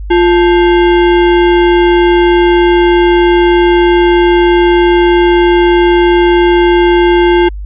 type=tone with sample-and-hold; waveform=sine; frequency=349.2 Hz; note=F4; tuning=in tune; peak=-4 dBFS; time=0.1-7.49 s; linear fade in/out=10 ms; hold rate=1225 Hz; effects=added 50 Hz sine -19 dBFS peak until 7.65 s + resampled to 8000 Hz